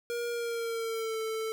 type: tone with pitch glide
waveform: square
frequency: 474.3 to 442.5 Hz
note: A#4 to A4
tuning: +30 to +10 cents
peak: -32 dBFS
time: 0.1-1.52 s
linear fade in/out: 0 ms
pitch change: -120 cents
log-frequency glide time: 0.3-1.19 s
effects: none